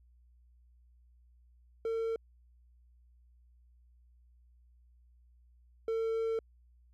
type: tone pair in turn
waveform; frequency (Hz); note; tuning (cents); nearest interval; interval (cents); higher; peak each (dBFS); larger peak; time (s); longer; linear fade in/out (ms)
triangle; 452.7 / 450.4; A4 / A4; +49 / +40; unison; 9; first; -29 / -28; second; 1.85-2.16 / 5.88-6.39; second; 2
effects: added 60 Hz sine -60 dBFS peak until 6.93 s